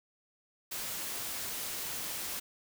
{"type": "noise", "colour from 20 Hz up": "white", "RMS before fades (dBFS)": -38, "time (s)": [0.71, 2.4], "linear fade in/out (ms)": 10, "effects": []}